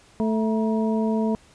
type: harmonic tone with a mistuned harmonic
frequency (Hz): 220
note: A3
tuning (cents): 0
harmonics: 1 / 2 / 3 / 4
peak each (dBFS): -21 / -27 / -31 / -33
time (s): 0.2-1.35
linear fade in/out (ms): 0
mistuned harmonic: 4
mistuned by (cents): +130
effects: pink hiss -54 dBFS RMS until 1.54 s + resampled to 22050 Hz